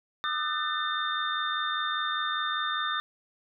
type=tone cluster; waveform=sine; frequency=1207 / 1292 / 1510 / 1790 / 3619 Hz; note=D6 / E6 / F#6 / A6 / A7; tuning=+47 / -35 / +35 / +29 / +48 cents; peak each=-31 / -36 / -36 / -35 / -33 dBFS; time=0.24-3 s; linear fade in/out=0 ms; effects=none